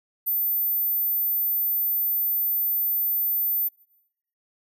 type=tone; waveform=sine; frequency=14080 Hz; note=A9; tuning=in tune; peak=-20 dBFS; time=0.26-3.69 s; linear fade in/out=20 ms; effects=noise-tail reverb RT60 0.8 s tail -24 dB re dry + tanh soft clip ceiling -18 dBFS